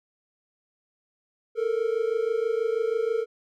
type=tone pair together; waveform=triangle; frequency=440 / 466.2 Hz; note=A4 / A#4; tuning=0 / 0 cents; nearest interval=minor second; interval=100 cents; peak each=-24 dBFS; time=1.55-3.26 s; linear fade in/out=50 ms; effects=none